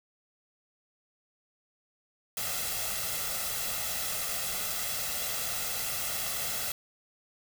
white noise with comb filter, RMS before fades -33 dBFS, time 2.37-6.72 s, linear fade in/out 2 ms, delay 1.5 ms, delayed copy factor +0.65, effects none

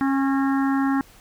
harmonic tone with a mistuned harmonic, 272.5 Hz, C#4, 29 cents flat, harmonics 1 / 3 / 4 / 5 / 6 / 7, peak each -19 / -29 / -31 / -33 / -35 / -36 dBFS, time 0.01-1.01 s, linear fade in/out 0 ms, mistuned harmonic 7, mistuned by -54 cents, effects pink hiss -51 dBFS RMS until 1.2 s

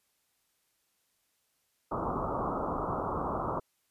white low-pass noise, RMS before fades -33 dBFS, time 1.91-3.6 s, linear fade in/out 10 ms, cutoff 1300 Hz, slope 96 dB/octave, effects white hiss -75 dBFS RMS until 3.9 s + resampled to 32000 Hz

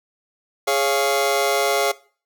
sawtooth chord, Db major, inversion second, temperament just, 415.8 / 554.4 / 693 Hz, Ab4 / Db5 / F5, +2 / 0 / -14 cents, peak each -18 dBFS, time 0.67-1.92 s, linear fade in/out 10 ms, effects noise-tail reverb RT60 0.4 s tail -20 dB re dry

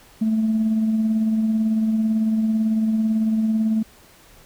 sine tone with tremolo, 220 Hz, A3, in tune, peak -14 dBFS, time 0.21-3.83 s, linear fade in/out 10 ms, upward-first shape triangle, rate 18 Hz, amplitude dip 40%, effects tanh soft clip ceiling -13 dBFS + pink hiss -50 dBFS RMS until 4.45 s

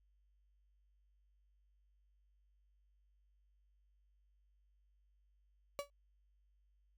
35% pulse tone with exponential decay, 570 Hz, C#5, 48 cents sharp, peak -33 dBFS, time 5.79-5.9 s, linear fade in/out 0 ms, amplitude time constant 22 ms, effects added 50 Hz sine -70 dBFS peak until 6.97 s

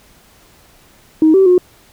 sine tone with pitch steps, 314.6 / 384 / 360.9 Hz, D#4 / G4 / F#4, +19 / -36 / -43 cents, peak -5 dBFS, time 1.22-1.58 s, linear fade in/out 2 ms, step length 120 ms, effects tanh soft clip ceiling -1 dBFS + pink hiss -48 dBFS RMS until 1.92 s

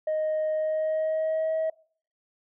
sine tone with pitch glide, 622 to 638.7 Hz, D#5 to D#5, -1 to +45 cents, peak -22 dBFS, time 0.07-1.7 s, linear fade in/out 5 ms, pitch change +46 cents, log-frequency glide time 0.53-1.54 s, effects noise-tail reverb RT60 0.5 s tail -24 dB re dry + tanh soft clip ceiling -22 dBFS

